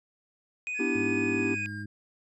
triangle tone, 2489 Hz, D#7, in tune, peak -29 dBFS, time 0.67-1.66 s, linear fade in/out 0 ms
triangle tone with pitch glide, 1703 to 1607.4 Hz, G#6 to G6, +43 to +43 cents, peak -37 dBFS, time 0.74-1.86 s, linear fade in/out 50 ms, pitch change -100 cents, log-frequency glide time 1.29-1.73 s
triangle chord, E minor seventh, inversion second, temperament equal, 246.9 / 293.7 / 329.6 / 392 Hz, B3 / D4 / E4 / G4, 0 / 0 / 0 / 0 cents, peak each -30 dBFS, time 0.79-1.55 s, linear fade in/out 10 ms
harmonic tone, 103.83 Hz, G#2, in tune, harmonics 1 / 2 / 3, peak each -38 / -41 / -43 dBFS, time 0.95-1.86 s, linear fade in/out 5 ms
effects resampled to 24000 Hz

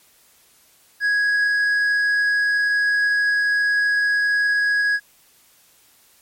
triangle tone with tanh clipping, 1661.2 Hz, G#6, in tune, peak -17 dBFS, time 1-5 s, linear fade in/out 50 ms, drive 9 dB, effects white hiss -55 dBFS RMS until 6.21 s + MP3 64 kbps

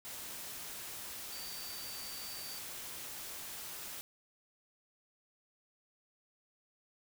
sine tone in noise, 4616 Hz, D8, 31 cents flat, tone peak -47 dBFS, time 1.32-2.58 s, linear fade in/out 0 ms, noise white, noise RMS -45 dBFS, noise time 0.05-4.01 s, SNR -5 dB, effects none

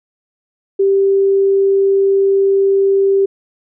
sine tone, 392 Hz, G4, in tune, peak -9 dBFS, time 0.79-3.26 s, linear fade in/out 10 ms, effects none

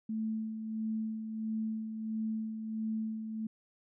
sine tone with tremolo, 219.8 Hz, A3, 2 cents flat, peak -31 dBFS, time 0.09-3.47 s, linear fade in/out 5 ms, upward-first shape sine, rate 1.5 Hz, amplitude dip 50%, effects none

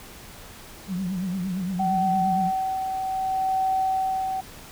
sine tone with vibrato, 185 Hz, F#3, in tune, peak -25 dBFS, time 0.87-2.52 s, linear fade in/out 50 ms, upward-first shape triangle, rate 8.7 Hz, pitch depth 120 cents each way
sine tone with tremolo, 761 Hz, F#5, 48 cents sharp, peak -20 dBFS, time 1.79-4.41 s, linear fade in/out 10 ms, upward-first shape sine, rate 0.65 Hz, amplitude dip 45%
effects pink hiss -44 dBFS RMS until 4.71 s

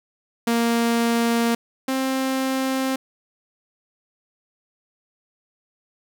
sawtooth tone pair in turn, 233.1 / 264.2 Hz, A#3 / C4, 0 / +17 cents, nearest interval major second, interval 217 cents, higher second, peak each -14 / -17 dBFS, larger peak first, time 0.47-1.55 / 1.88-2.96 s, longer neither, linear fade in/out 5 ms, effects none

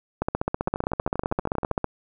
two click trains, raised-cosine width 1 ms, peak -15 / -9 dBFS, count 14 / 26, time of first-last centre 0.68-1.712 / 0.22-1.843 s, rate 12.6 / 15.4 Hz, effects none

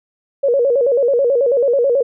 sine tone with vibrato, 515 Hz, C5, 28 cents flat, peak -11 dBFS, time 0.43-2.03 s, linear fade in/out 10 ms, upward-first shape square, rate 9.2 Hz, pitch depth 130 cents each way, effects none

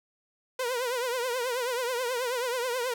sawtooth tone with vibrato, 493.9 Hz, B4, in tune, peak -24 dBFS, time 0.59-2.94 s, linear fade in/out 5 ms, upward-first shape triangle, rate 9.3 Hz, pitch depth 120 cents each way, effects none

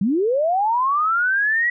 sine linear sweep, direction up, 176 to 1948 Hz, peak -16 dBFS, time 0.01-1.7 s, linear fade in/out 5 ms, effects none

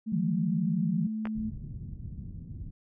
sine tone with pitch glide, 220 to 217.7 Hz, A3 to A3, 0 to -18 cents, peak -30 dBFS, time 0.06-1.51 s, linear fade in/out 20 ms, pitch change -18 cents, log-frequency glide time 0.33-1.09 s
sine tone with vibrato, 172.7 Hz, F3, 19 cents flat, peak -26 dBFS, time 0.12-1.07 s, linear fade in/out 5 ms, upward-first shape triangle, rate 13 Hz, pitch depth 230 cents each way
clicks, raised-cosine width 0.5 ms, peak -20 / -27 dBFS, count 2, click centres 1.255 / 1.271 s
white low-pass noise, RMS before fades -40 dBFS, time 1.35-2.71 s, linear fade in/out 10 ms, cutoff 170 Hz, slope 24 dB/octave
effects none

